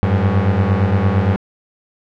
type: beating tone pair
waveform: 30% pulse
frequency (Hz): 93 / 101.7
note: F#2 / G#2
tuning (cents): +9 / -36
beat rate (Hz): 8.7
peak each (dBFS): -13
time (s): 0.03-1.36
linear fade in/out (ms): 0
effects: low-pass 2000 Hz 12 dB/octave